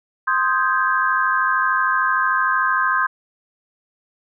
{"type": "chord", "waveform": "sine", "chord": "Ab major seventh", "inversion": "first", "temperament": "equal", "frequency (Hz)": [1046.5, 1244.5, 1568, 1661.2], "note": ["C6", "Eb6", "G6", "Ab6"], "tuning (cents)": [0, 0, 0, 0], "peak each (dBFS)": [-20, -22, -20, -26], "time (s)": [0.27, 3.07], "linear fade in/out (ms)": 10, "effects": []}